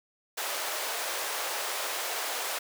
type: high-pass noise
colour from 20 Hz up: pink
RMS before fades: -33 dBFS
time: 0.37-2.59 s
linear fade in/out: 10 ms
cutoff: 510 Hz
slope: 24 dB/octave
effects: none